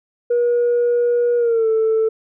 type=tone with pitch glide; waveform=sine; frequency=480.1 to 442.8 Hz; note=B4 to A4; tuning=-49 to +11 cents; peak=-12 dBFS; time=0.3-2.09 s; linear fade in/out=10 ms; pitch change=-140 cents; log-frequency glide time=1.37-1.68 s; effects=tanh soft clip ceiling -11 dBFS